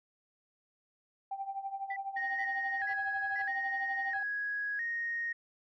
sine tone with tremolo, 784 Hz, G5, in tune, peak -32 dBFS, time 1.31-4.23 s, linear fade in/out 5 ms, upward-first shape triangle, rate 12 Hz, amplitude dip 85%
sine tone bursts, 1975.5 Hz, B6, in tune, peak -37 dBFS, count 4, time 1.9-3.42 s, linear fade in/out 5 ms, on 65 ms, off 420 ms
sine tone with vibrato, 1760 Hz, A6, in tune, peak -32 dBFS, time 2.16-5.33 s, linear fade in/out 10 ms, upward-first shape square, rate 0.76 Hz, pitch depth 99 cents each way
effects tanh soft clip ceiling -24 dBFS

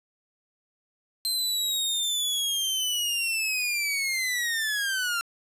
sawtooth linear sweep, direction down, 4134 to 1364 Hz, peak -22 dBFS, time 1.25-5.21 s, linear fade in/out 0 ms, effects resampled to 32000 Hz + 9-bit

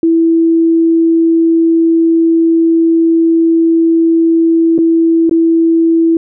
sine tone with dropouts, 329.6 Hz, E4, in tune, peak -6 dBFS, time 0.03-6.17 s, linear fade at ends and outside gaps 2 ms, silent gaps 4.78-4.787 / 5.295-5.311 s, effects none

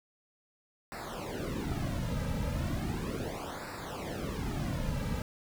brown noise with flanger, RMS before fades -35 dBFS, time 0.92-5.22 s, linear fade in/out 0 ms, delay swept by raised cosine 0.31 to 2.81 ms, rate 0.36 Hz, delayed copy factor -0.95, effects none

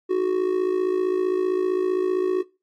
triangle tone with amplitude modulation, 370 Hz, F#4, in tune, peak -14 dBFS, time 0.09-2.43 s, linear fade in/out 20 ms, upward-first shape sine, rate 55.4 Hz, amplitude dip 70%, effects noise-tail reverb RT60 0.3 s tail -22 dB re dry + AAC 48 kbps

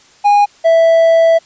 triangle tone pair in turn, 820 / 659 Hz, G#5 / E5, -22 / -1 cents, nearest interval major third, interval 379 cents, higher first, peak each -4 dBFS, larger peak neither, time 0.24-0.46 / 0.64-1.39 s, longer second, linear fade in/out 20 ms, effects white hiss -46 dBFS RMS until 1.45 s + resampled to 16000 Hz

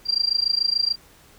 sine tone with amplitude modulation, 4739 Hz, D8, 15 cents sharp, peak -15 dBFS, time 0.05-0.96 s, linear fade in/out 50 ms, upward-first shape sine, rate 26.9 Hz, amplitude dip 95%, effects pink hiss -52 dBFS RMS until 1.38 s

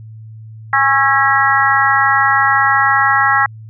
harmonic tone with a mistuned harmonic, 274.1 Hz, C#4, 19 cents flat, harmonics 3 / 4 / 5 / 6 / 7, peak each -16 / -16 / -16 / -16 / -16 dBFS, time 0.73-3.46 s, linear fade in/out 2 ms, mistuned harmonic 5, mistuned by -45 cents, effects added 110 Hz sine -31 dBFS peak until 3.69 s

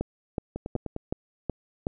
two click trains, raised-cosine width 2 ms, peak -14 / -19 dBFS, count 6 / 5, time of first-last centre 0.01-1.869 / 0.56-0.964 s, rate 2.69 / 9.91 Hz, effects none

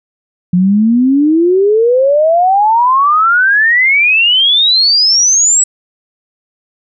sine exponential sweep, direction up, 174.61 to 7902 Hz, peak -6 dBFS, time 0.53-5.64 s, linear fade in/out 5 ms, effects none

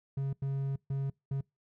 triangle tone bursts at uneven times, 137 Hz, C#3, 20 cents flat, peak -28 dBFS, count 4, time 0.17-0.33 / 0.42-0.76 / 0.9-1.1 / 1.31-1.41 s, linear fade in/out 5 ms, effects noise-tail reverb RT60 0.2 s tail -25 dB re dry

